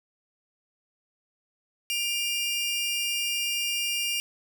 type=tone pair together; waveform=sawtooth; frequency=2392 / 2811 Hz; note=D7 / F7; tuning=+31 / +11 cents; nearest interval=minor third; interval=280 cents; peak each=-29 / -24 dBFS; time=1.9-4.2 s; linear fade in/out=0 ms; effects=none